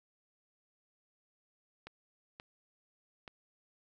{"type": "clicks", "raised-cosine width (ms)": 0.3, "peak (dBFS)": -30, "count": 3, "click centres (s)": [1.87, 2.399, 3.278], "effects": []}